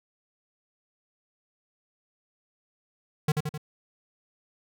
square tone with echo, 151.6 Hz, D#3, 45 cents flat, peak -21 dBFS, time 3.28-3.32 s, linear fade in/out 5 ms, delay 86 ms, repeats 3, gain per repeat -4 dB, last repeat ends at 3.578 s, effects none

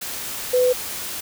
sine tone in noise, 501 Hz, B4, 25 cents sharp, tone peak -14 dBFS, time 0.53-0.73 s, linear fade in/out 10 ms, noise white, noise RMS -30 dBFS, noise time 0.01-1.21 s, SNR +13 dB, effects none

